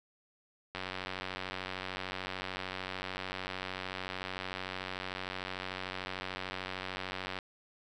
click train, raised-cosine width 0.3 ms, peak -21 dBFS, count 621, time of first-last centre 0.75-7.388 s, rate 93.4 Hz, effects none

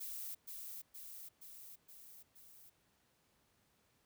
violet noise with echo, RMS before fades -45 dBFS, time 0-0.35 s, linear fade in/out 10 ms, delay 470 ms, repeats 5, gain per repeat -3 dB, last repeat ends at 2.7 s, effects pink hiss -75 dBFS RMS until 4.05 s + high-pass 60 Hz 12 dB/octave

